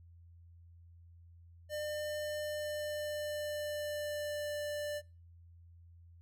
square tone with pitch glide, 601 to 591 Hz, D5 to D5, +40 to +11 cents, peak -37 dBFS, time 1.69-5.02 s, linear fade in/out 50 ms, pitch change -29 cents, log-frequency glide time 2.25-4.6 s, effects noise-tail reverb RT60 0.4 s tail -26 dB re dry + added 85 Hz sine -55 dBFS peak until 6.21 s

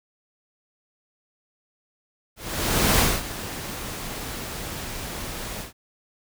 pink noise with ADSR envelope, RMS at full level -18 dBFS, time 2.36-5.73 s, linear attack 630 ms, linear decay 230 ms, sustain -15 dB, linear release 130 ms, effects none

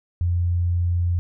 sine tone, 87.31 Hz, F2, in tune, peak -18 dBFS, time 0.21-1.19 s, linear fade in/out 0 ms, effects none

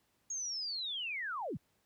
sine linear sweep, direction down, 6645 to 93.1 Hz, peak -36 dBFS, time 0.3-1.57 s, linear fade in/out 5 ms, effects pink hiss -75 dBFS RMS until 1.85 s + high-pass 60 Hz 12 dB/octave

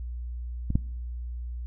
clicks, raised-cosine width 5 ms, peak -17 / -10 dBFS, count 2, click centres 0.704 / 0.755 s, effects noise-tail reverb RT60 0.8 s tail -23 dB re dry + added 60 Hz sine -32 dBFS peak until 1.66 s

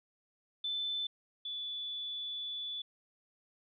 sine tone pair in turn, 3520 / 3460 Hz, A7 / A7, 0 / -30 cents, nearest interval unison, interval 30 cents, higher first, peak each -33 / -37 dBFS, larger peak first, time 0.64-1.07 / 1.45-2.82 s, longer second, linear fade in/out 5 ms, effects none

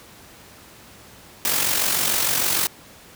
white noise with amplitude modulation, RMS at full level -19 dBFS, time 1.45-2.67 s, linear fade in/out 0 ms, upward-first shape sine, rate 46.6 Hz, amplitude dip 50%, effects pink hiss -46 dBFS RMS until 3.15 s + high-pass 60 Hz 12 dB/octave

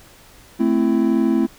triangle chord, A minor, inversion none, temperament equal with one note detuned, 220 / 261.6 / 333.7 Hz, A3 / C4 / E4, 0 / 0 / +21 cents, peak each -17 dBFS, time 0.59-1.47 s, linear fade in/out 20 ms, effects pink hiss -47 dBFS RMS until 1.58 s

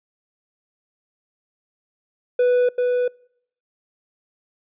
triangle tone with echo, 493.9 Hz, B4, in tune, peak -12 dBFS, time 2.39-2.69 s, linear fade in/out 5 ms, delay 390 ms, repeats 1, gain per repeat -3 dB, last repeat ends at 3.08 s, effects noise-tail reverb RT60 0.7 s tail -26 dB re dry + resampled to 8000 Hz

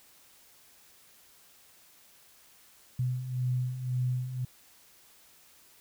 sine beating tone pair, 124.6 / 126.5 Hz, B2 / B2, +16 / +42 cents, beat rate 1.9 Hz, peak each -35 / -29 dBFS, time 2.99-4.45 s, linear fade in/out 5 ms, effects white hiss -59 dBFS RMS until 5.8 s

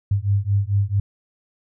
sine beating tone pair, 98 / 102.5 Hz, G2 / G#2, 0 / -22 cents, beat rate 4.5 Hz, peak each -20 dBFS, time 0.11-1 s, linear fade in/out 5 ms, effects none

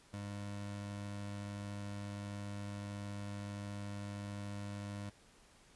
25% pulse tone, 101.5 Hz, G#2, 39 cents flat, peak -38 dBFS, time 0.13-5.1 s, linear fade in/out 10 ms, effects pink hiss -64 dBFS RMS until 5.75 s + resampled to 24000 Hz

